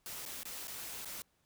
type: noise with dropouts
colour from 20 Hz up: white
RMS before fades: -44 dBFS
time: 0.06-1.22 s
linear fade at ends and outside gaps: 0 ms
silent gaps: 0.253-0.261 / 0.432-0.454 / 0.672-0.68 / 1.047-1.056 s
effects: pink hiss -75 dBFS RMS until 1.45 s